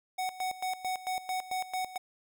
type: tone with tremolo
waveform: square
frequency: 744 Hz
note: F#5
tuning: 9 cents sharp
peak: -31 dBFS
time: 0.18-1.98 s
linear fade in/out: 10 ms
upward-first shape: square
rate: 4.5 Hz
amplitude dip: 80%
effects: none